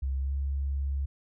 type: tone with pitch glide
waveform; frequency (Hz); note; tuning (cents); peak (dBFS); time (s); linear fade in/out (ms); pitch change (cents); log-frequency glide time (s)
sine; 67 to 69.08; C2 to C#2; +42 to -5; -27; 0.02-1.06; 10; +53; 0.19-0.33
effects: none